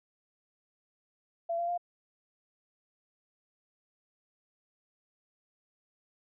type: tone with pitch steps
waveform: sine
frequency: 676 / 688.2 / 700.6 Hz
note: E5 / F5 / F5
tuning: +43 / -26 / +5 cents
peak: -29 dBFS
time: 1.49-1.778 s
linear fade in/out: 10 ms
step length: 96 ms
effects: none

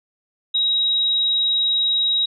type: tone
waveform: sine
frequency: 3820 Hz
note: A#7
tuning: 42 cents sharp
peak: -16 dBFS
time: 0.54-2.26 s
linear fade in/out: 10 ms
effects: none

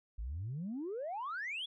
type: exponential sweep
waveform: sine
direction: up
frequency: 49.31 to 3471 Hz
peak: -36 dBFS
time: 0.18-1.66 s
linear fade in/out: 10 ms
effects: tanh soft clip ceiling -34 dBFS

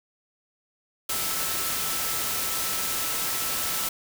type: tone in noise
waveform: sine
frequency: 1318.5 Hz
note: E6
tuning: in tune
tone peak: -39 dBFS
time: 1.09-3.89 s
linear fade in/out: 5 ms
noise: white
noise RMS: -28 dBFS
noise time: 1.09-3.89 s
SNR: -14 dB
effects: none

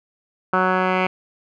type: tone with low-pass filter sweep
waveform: 10% pulse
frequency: 185.3 Hz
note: F#3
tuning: 3 cents sharp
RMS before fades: -19 dBFS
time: 0.53-1.07 s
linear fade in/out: 5 ms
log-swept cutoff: 1400 to 2200 Hz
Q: 5.2
effects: none

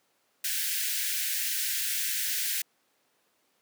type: high-pass noise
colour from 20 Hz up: white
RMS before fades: -30 dBFS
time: 0.44-2.62 s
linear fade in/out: 5 ms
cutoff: 1500 Hz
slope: 96 dB/octave
effects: pink hiss -70 dBFS RMS until 3.61 s + high-pass 300 Hz 12 dB/octave

